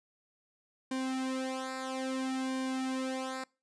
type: tone with flanger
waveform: sawtooth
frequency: 261.6 Hz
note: C4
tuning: in tune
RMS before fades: -35 dBFS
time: 0.91-3.44 s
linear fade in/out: 5 ms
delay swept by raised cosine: 1.5 to 3.5 ms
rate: 0.6 Hz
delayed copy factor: -0.85
effects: noise-tail reverb RT60 0.3 s tail -24 dB re dry + resampled to 22050 Hz